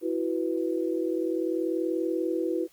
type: chord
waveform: sine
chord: E suspended second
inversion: none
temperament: equal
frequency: 329.6 / 370 / 493.9 Hz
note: E4 / F#4 / B4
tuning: 0 / 0 / 0 cents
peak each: -28 / -30 / -32 dBFS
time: 0.01-2.68 s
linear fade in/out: 50 ms
effects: white hiss -61 dBFS RMS until 2.72 s + Opus 24 kbps